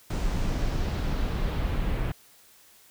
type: noise with low-pass filter sweep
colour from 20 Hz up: brown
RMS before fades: -27 dBFS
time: 0.1-2.12 s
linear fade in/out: 5 ms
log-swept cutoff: 8100 to 2700 Hz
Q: 1.2
effects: white hiss -56 dBFS RMS until 2.9 s